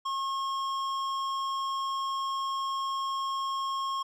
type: tone with hard clipping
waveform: sine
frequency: 1082 Hz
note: C#6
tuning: 42 cents flat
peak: -31 dBFS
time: 0.05-4.03 s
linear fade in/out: 10 ms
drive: 11 dB
effects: none